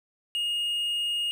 triangle tone, 2855 Hz, F7, 37 cents sharp, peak -24 dBFS, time 0.35-1.31 s, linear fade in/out 0 ms, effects none

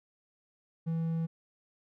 triangle tone, 164 Hz, E3, 9 cents flat, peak -27 dBFS, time 0.86-1.27 s, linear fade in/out 20 ms, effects none

